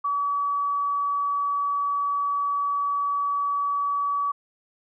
sine tone, 1141 Hz, C#6, 50 cents sharp, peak -22 dBFS, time 0.04-4.32 s, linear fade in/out 10 ms, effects none

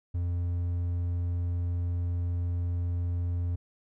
triangle tone, 87.31 Hz, F2, in tune, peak -25 dBFS, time 0.14-3.56 s, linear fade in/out 10 ms, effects none

